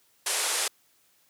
white band-pass noise, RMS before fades -28 dBFS, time 0.26-0.68 s, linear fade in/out 5 ms, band 370 to 11000 Hz, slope 48 dB/octave, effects white hiss -65 dBFS RMS until 1.29 s + high-pass 80 Hz 12 dB/octave

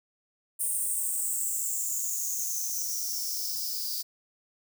violet noise with high-pass filter sweep, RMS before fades -31 dBFS, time 0.59-4.03 s, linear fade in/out 20 ms, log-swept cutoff 9200 to 4700 Hz, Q 9.1, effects none

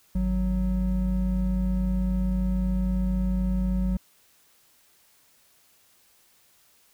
triangle tone pair together, 51.91 / 185 Hz, G#1 / F#3, 0 / 0 cents, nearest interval octave + minor seventh, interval 2200 cents, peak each -23 dBFS, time 0.15-3.97 s, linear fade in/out 5 ms, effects white hiss -61 dBFS RMS until 6.93 s

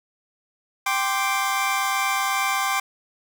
25% pulse chord, G suspended fourth, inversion none, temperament equal, 784 / 1046.5 / 1174.7 Hz, G5 / C6 / D6, 0 / 0 / 0 cents, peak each -22 dBFS, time 0.86-2.8 s, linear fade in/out 5 ms, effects none

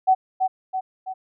sine tone with echo, 754 Hz, F#5, 32 cents sharp, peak -12 dBFS, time 0.07-0.15 s, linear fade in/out 20 ms, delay 330 ms, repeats 3, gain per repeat -5 dB, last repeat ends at 1.14 s, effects none

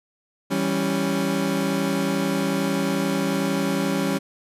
30% pulse chord, C# diminished, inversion first, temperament equal, 164.81 / 196 / 277.2 Hz, E3 / G3 / C#4, 0 / 0 / 0 cents, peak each -26 / -22 / -22 dBFS, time 0.5-4.19 s, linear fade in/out 20 ms, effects resampled to 32000 Hz

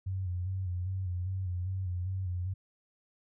sine tone with vibrato, 92 Hz, F#2, 9 cents flat, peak -31 dBFS, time 0.06-2.54 s, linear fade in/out 10 ms, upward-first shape square, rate 2.5 Hz, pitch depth 50 cents each way, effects none

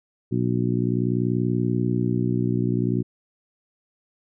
harmonic tone, 60.5 Hz, B1, 35 cents flat, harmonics 2 / 3 / 4 / 5 / 6, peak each -24 / -26 / -27 / -28 / -29 dBFS, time 0.31-3.03 s, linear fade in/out 20 ms, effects none

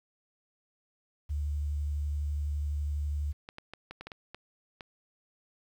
sine tone with vibrato, 73.42 Hz, D2, in tune, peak -29 dBFS, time 1.29-3.33 s, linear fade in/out 20 ms, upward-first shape triangle, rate 12 Hz, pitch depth 19 cents each way
clicks, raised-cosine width 0.3 ms, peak -26 dBFS, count 9, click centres 3.489 / 3.584 / 3.736 / 3.91 / 4.01 / 4.07 / 4.118 / 4.346 / 4.808 s
effects 10-bit

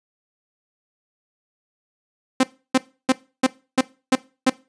sawtooth tone bursts, 260.5 Hz, C4, 7 cents flat, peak -9 dBFS, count 7, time 2.4-4.498 s, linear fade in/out 5 ms, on 34 ms, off 310 ms, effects noise-tail reverb RT60 0.3 s tail -19 dB re dry + resampled to 22050 Hz

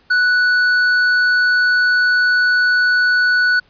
sine tone with tanh clipping, 1480 Hz, F#6, in tune, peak -13 dBFS, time 0.1-3.6 s, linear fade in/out 10 ms, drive 10 dB, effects pink hiss -54 dBFS RMS until 3.69 s + resampled to 11025 Hz

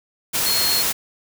sine tone in noise, 4277 Hz, C8, 37 cents sharp, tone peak -20 dBFS, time 0.45-0.83 s, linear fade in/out 20 ms, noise white, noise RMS -21 dBFS, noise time 0.33-0.93 s, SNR -2 dB, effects none

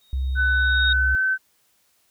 sine tone with exponential growth, 3740 Hz, A#7, 5 cents sharp, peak -19 dBFS, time 0.01-0.93 s, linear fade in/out 5 ms, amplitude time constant 200 ms
sine tone, 66.1 Hz, C2, 18 cents sharp, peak -21 dBFS, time 0.13-1.15 s, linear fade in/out 0 ms
sine tone with pitch glide, 1500 to 1533.3 Hz, F#6 to G6, +23 to -39 cents, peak -18 dBFS, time 0.35-1.38 s, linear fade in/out 50 ms, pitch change +38 cents, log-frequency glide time 0.86-1.21 s
effects white hiss -64 dBFS RMS until 2.1 s

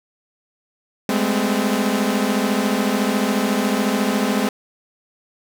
sawtooth tone cluster, 201.4 / 215.4 / 256.8 Hz, G3 / A3 / C4, +47 / -37 / -32 cents, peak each -18 dBFS, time 1.09-4.49 s, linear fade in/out 2 ms, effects none

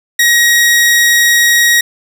sawtooth tone, 1893 Hz, A#6, 26 cents sharp, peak -3 dBFS, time 0.19-1.81 s, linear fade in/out 5 ms, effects none

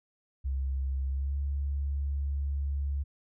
sine tone with pitch glide, 67 to 70.21 Hz, C2 to C#2, +42 to +23 cents, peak -28 dBFS, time 0.44-3.04 s, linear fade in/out 20 ms, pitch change +81 cents, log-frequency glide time 1.09-1.37 s, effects none

